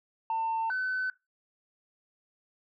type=tone pair in turn; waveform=sine; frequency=899 / 1513.9 Hz; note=A5 / F#6; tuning=+37 / +39 cents; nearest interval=major sixth; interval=902 cents; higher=second; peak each=-25 / -27 dBFS; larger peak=first; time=0.3-0.7 / 0.7-1.1 s; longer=neither; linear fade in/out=2 ms; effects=noise-tail reverb RT60 0.2 s tail -19 dB re dry + tanh soft clip ceiling -25 dBFS